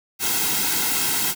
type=noise with comb filter; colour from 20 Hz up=white; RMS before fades=-22 dBFS; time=0.19-1.35 s; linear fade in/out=50 ms; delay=1.7 ms; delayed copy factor=-0.75; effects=none